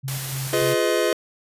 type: tone with tremolo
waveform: sine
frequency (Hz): 134.3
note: C3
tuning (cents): +46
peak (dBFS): -26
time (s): 0.03-0.75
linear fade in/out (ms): 20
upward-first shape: square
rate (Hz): 3.4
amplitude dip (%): 45
type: noise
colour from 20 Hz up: white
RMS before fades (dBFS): -31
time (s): 0.08-0.73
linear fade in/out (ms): 0
type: chord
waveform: square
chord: F half-diminished seventh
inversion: none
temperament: just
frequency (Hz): 349.2 / 419.1 / 502.9 / 628.6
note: F4 / Ab4 / Cb5 / Eb5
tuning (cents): 0 / +16 / +31 / +18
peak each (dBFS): -25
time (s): 0.53-1.13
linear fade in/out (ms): 2
effects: resampled to 32000 Hz